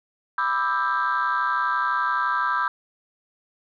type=chord; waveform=sine; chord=E minor seventh; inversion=second; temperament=just; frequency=988.9 / 1186.7 / 1318.5 / 1582.2 Hz; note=B5 / D6 / E6 / G6; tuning=+2 / +18 / 0 / +16 cents; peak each=-25 dBFS; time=0.38-2.68 s; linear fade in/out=2 ms; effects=tanh soft clip ceiling -15 dBFS